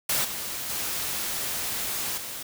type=noise with level steps; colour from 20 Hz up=white; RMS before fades=-25 / -33 / -30 / -36 dBFS; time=0.09-2.43 s; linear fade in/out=5 ms; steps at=0.24 / 0.69 / 2.17 s; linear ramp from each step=10 ms; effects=none